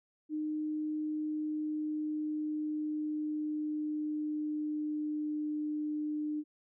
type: tone with pitch glide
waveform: sine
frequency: 306.2 to 301.5 Hz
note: D#4 to D4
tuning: -28 to +46 cents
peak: -32 dBFS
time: 0.29-6.44 s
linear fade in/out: 50 ms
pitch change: -26 cents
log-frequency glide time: 1.02-5.49 s
effects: none